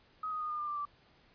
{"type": "tone with pitch steps", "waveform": "sine", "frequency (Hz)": [1263, 1246.3, 1229.9, 1213.7, 1197.6, 1181.8, 1166.2], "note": ["D#6", "D#6", "D#6", "D#6", "D6", "D6", "D6"], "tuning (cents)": [26, 2, -20, -43, 33, 10, -13], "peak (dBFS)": -34, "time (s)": [0.23, 0.853], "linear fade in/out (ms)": 5, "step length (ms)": 89, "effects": ["pink hiss -65 dBFS RMS until 1.34 s", "resampled to 11025 Hz"]}